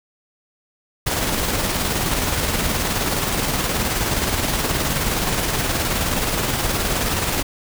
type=noise with tremolo; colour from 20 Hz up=pink; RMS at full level=-20 dBFS; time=1.06-7.43 s; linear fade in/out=10 ms; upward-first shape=square; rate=19 Hz; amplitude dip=30%; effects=none